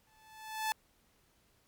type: tone with exponential growth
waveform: sawtooth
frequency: 872 Hz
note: A5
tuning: 16 cents flat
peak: -25 dBFS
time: 0.07-0.72 s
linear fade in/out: 0 ms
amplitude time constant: 140 ms
effects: pink hiss -70 dBFS RMS until 1.67 s + MP3 96 kbps